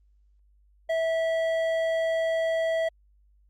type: tone with hard clipping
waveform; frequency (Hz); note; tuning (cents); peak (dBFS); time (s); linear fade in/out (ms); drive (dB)
triangle; 653; E5; -17; -25; 0.89-2.89; 10; 12
effects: added 50 Hz sine -58 dBFS peak until 3.49 s + Opus 32 kbps